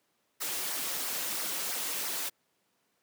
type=noise with flanger; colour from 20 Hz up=white; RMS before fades=-34 dBFS; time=0.4-2.3 s; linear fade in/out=20 ms; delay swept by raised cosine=0.26 to 5.06 ms; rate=3 Hz; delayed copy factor=-0.5; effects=pink hiss -74 dBFS RMS until 3.02 s + high-pass 200 Hz 12 dB/octave